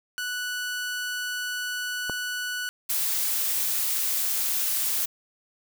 sawtooth tone, 1480 Hz, F#6, in tune, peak -25 dBFS, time 0.18-2.69 s, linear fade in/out 0 ms
click, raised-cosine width 1 ms, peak -16 dBFS, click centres 2.097 s
blue noise, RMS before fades -26 dBFS, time 2.89-5.06 s, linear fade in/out 10 ms
effects none

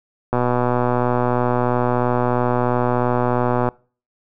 click train, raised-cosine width 1 ms, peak -5 dBFS, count 414, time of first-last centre 0.33-3.688 s, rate 123 Hz, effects noise-tail reverb RT60 0.4 s tail -25 dB re dry

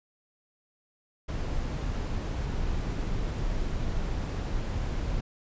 brown noise, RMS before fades -30 dBFS, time 1.28-5.21 s, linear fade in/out 10 ms, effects resampled to 16000 Hz

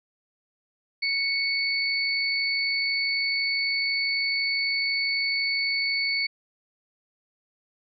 sine tone pair together, 2217 / 4474 Hz, C#7 / C#8, 0 / +15 cents, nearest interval octave, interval 1215 cents, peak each -25 / -27 dBFS, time 1.02-6.27 s, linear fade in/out 10 ms, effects none

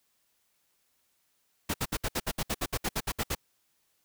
pink noise bursts, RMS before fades -30 dBFS, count 15, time 1.69-3.351 s, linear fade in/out 10 ms, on 51 ms, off 64 ms, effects white hiss -73 dBFS RMS until 4.04 s

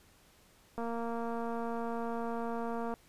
click train, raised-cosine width 1 ms, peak -25 dBFS, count 502, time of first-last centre 0.78-2.939 s, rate 232 Hz, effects pink hiss -63 dBFS RMS until 3.08 s + resampled to 32000 Hz

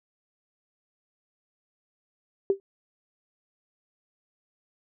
sine tone with exponential decay, 392 Hz, G4, in tune, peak -15 dBFS, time 2.5-2.6 s, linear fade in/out 1 ms, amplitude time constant 20 ms, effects none

